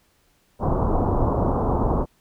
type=low-pass noise; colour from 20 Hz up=pink; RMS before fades=-21 dBFS; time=0.59-2.06 s; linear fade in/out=50 ms; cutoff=1100 Hz; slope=48 dB/octave; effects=pink hiss -63 dBFS RMS until 2.2 s